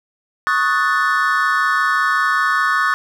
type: chord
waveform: triangle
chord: D# half-diminished seventh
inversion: third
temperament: equal with one note detuned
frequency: 1108.7 / 1253.9 / 1480 / 1760 Hz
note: C#6 / D#6 / F#6 / A6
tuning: 0 / +13 / 0 / 0 cents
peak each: -18 dBFS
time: 0.47-2.94 s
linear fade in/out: 0 ms
effects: none